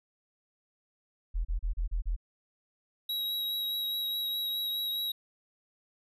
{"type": "tone bursts", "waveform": "sine", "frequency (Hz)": 41.2, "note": "E1", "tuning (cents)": 0, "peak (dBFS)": -27, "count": 6, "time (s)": [1.34, 2.165], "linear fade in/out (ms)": 20, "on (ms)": 110, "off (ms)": 33}
{"type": "tone with vibrato", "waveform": "square", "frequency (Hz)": 3849, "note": "B7", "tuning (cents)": -45, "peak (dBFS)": -31, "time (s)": [3.09, 5.12], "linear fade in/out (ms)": 5, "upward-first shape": "sine", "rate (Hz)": 4.8, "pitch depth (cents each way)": 13}
{"effects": []}